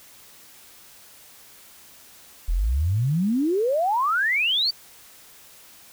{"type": "exponential sweep", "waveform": "sine", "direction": "up", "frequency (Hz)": [37.5, 4699], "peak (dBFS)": -19, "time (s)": [2.48, 4.71], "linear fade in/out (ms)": 10, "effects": ["white hiss -49 dBFS RMS until 5.92 s"]}